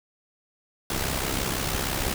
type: noise with amplitude modulation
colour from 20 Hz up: pink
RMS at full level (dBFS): -25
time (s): 0.9-2.14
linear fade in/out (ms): 2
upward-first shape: sine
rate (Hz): 66.2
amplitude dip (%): 60
effects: none